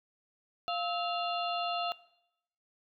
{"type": "harmonic tone with a mistuned harmonic", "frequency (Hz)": 697, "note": "F5", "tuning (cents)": -4, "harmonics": [1, 2, 4, 5, 6], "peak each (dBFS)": [-33, -37, -38, -44, -43], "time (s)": [0.68, 1.92], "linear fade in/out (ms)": 0, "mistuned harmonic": 2, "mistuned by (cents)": -130, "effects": ["noise-tail reverb RT60 0.8 s tail -19 dB re dry"]}